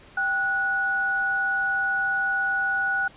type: tone pair together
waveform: sine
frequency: 784 / 1466.8 Hz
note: G5 / F#6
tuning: 0 / -15 cents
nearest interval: major seventh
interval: 1085 cents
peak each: -30 / -22 dBFS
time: 0.17-3.08 s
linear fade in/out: 5 ms
effects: pink hiss -50 dBFS RMS until 3.16 s + resampled to 8000 Hz